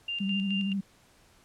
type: tone with tremolo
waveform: sine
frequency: 2794 Hz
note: F7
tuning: in tune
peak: -30 dBFS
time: 0.08-0.73 s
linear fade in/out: 5 ms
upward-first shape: square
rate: 4.7 Hz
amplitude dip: 60%
type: tone with vibrato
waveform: sine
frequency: 195.9 Hz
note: G3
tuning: 1 cent flat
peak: -27 dBFS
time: 0.2-0.81 s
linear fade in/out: 10 ms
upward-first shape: sine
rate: 13 Hz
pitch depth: 41 cents each way
effects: pink hiss -61 dBFS RMS until 1.44 s + low-pass 11000 Hz 12 dB/octave